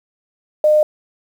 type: tone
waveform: sine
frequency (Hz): 608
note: D#5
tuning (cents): -40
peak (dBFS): -9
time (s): 0.64-0.83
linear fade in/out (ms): 2
effects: 7-bit